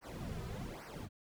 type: noise with flanger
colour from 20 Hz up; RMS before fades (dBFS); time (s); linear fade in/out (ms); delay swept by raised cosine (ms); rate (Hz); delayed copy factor
brown; -44; 0.01-1.09; 50; 0.27 to 3.67; 1.2; -0.95
effects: none